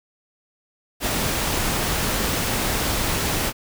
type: noise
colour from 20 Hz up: pink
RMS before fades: -23 dBFS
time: 1-3.53 s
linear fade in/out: 50 ms
effects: none